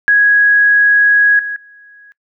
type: tone with level steps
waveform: sine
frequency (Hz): 1661.2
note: G#6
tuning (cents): 0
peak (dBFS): -6 / -18 / -38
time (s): 0.08-2.12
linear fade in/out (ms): 0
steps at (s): 1.39 / 1.56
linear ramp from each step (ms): 2
effects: noise-tail reverb RT60 0.1 s tail -21 dB re dry